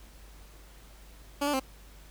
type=tone with pitch steps; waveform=15% pulse; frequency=285.4 / 292.2 / 264.1 Hz; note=D4 / D4 / C4; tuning=-49 / -9 / +16 cents; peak=-20 dBFS; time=1.41-1.599 s; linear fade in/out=10 ms; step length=63 ms; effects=added 50 Hz sine -50 dBFS peak until 2.1 s + pink hiss -56 dBFS RMS until 2.1 s